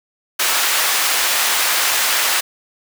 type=high-pass noise; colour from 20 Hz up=pink; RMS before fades=-17 dBFS; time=0.39-2.41 s; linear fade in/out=10 ms; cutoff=1100 Hz; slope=12 dB/octave; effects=none